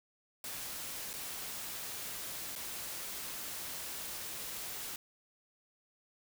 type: noise with dropouts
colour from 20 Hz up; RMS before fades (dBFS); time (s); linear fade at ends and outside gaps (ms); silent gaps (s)
white; -42; 0.44-4.96; 2; 1.132-1.137 / 2.554-2.56
effects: none